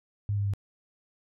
sine tone with pitch steps, 102.4 / 101.11 / 99.83 Hz, G#2 / G#2 / G2, -24 / -46 / +32 cents, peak -25 dBFS, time 0.29-0.536 s, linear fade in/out 0 ms, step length 82 ms, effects none

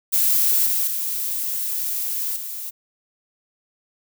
violet noise with level steps, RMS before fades -18 / -21 / -25 / -31 dBFS, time 0.12-2.71 s, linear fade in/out 20 ms, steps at 0.66 / 0.87 / 2.36 s, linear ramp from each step 5 ms, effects none

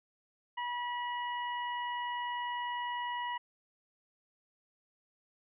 harmonic tone, 970 Hz, B5, 31 cents flat, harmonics 1 / 2 / 3, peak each -35 / -41 / -45 dBFS, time 0.57-3.38 s, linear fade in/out 10 ms, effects none

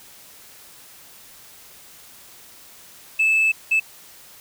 sine tone bursts at uneven times, 2621 Hz, E7, 11 cents flat, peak -13 dBFS, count 2, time 3.19-3.52 / 3.71-3.8 s, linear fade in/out 10 ms, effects tanh soft clip ceiling -13 dBFS + white hiss -46 dBFS RMS until 4.4 s

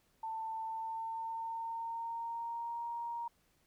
sine tone with pitch glide, 891 to 938 Hz, A5 to A#5, +22 to +11 cents, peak -37 dBFS, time 0.23-3.28 s, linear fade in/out 5 ms, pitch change +89 cents, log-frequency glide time 0.61-2.85 s, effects pink hiss -73 dBFS RMS until 3.66 s

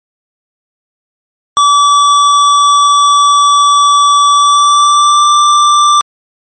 square tone with pitch glide, 1152 to 1178.2 Hz, D6 to D6, -34 to +5 cents, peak -5 dBFS, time 1.57-6.01 s, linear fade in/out 0 ms, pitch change +39 cents, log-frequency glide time 4.32-5.27 s, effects MP3 32 kbps

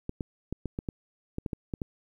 clicks, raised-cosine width 3 ms, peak -19 dBFS, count 11, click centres 0.094 / 0.208 / 0.526 / 0.657 / 0.789 / 0.888 / 1.384 / 1.462 / 1.532 / 1.738 / 1.818 s, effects 10-bit

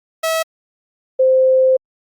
sawtooth / sine tone pair in turn, 647 / 520.8 Hz, E5 / C5, -32 / -8 cents, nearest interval major third, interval 376 cents, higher first, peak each -12 / -9 dBFS, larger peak second, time 0.23-0.43 / 1.19-1.77 s, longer second, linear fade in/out 10 ms, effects Opus 48 kbps

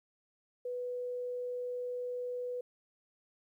sine tone, 493.9 Hz, B4, in tune, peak -35 dBFS, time 0.65-2.61 s, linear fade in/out 5 ms, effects 12-bit

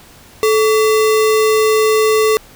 sine tone with sample-and-hold, 434.7 Hz, A4, 21 cents flat, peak -9 dBFS, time 0.43-2.37 s, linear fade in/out 0 ms, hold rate 1575 Hz, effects pink hiss -42 dBFS RMS until 2.55 s

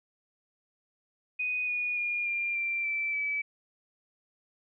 sine tone with pitch steps, 2489 / 2456 / 2424 / 2392 / 2360 / 2329 / 2298 Hz, D#7 / D#7 / D#7 / D7 / D7 / D7 / D7, 0 / -23 / -46 / +31 / +8 / -15 / -38 cents, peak -28 dBFS, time 1.39-3.42 s, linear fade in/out 10 ms, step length 290 ms, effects none

